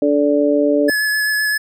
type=harmonic tone; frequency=145.4 Hz; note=D3; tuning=17 cents flat; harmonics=2 / 3 / 4; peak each=-15 / -18 / -16 dBFS; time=0.02-0.9 s; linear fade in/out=2 ms
type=tone with vibrato; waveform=square; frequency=1709 Hz; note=G#6; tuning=49 cents sharp; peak=-16 dBFS; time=0.88-1.58 s; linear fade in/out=10 ms; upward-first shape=sine; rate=7.8 Hz; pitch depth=13 cents each way
effects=none